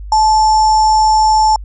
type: tone with sample-and-hold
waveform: sine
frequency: 867 Hz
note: A5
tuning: 26 cents flat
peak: -7 dBFS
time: 0.12-1.56 s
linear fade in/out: 2 ms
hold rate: 6300 Hz
effects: added 50 Hz sine -25 dBFS peak until 1.64 s + resampled to 16000 Hz